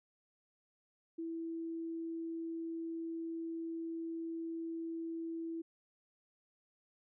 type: tone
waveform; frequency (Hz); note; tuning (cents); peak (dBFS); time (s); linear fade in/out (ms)
sine; 329.6; E4; 0; -38; 1.18-5.62; 10
effects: none